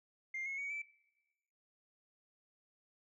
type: tone with pitch steps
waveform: sine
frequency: 2108 / 2176 / 2246 / 2319 Hz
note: C7 / C#7 / C#7 / D7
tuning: +12 / -33 / +22 / -22 cents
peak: -37 dBFS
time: 0.34-0.82 s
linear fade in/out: 5 ms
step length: 120 ms
effects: noise-tail reverb RT60 1.0 s tail -22 dB re dry + tanh soft clip ceiling -35 dBFS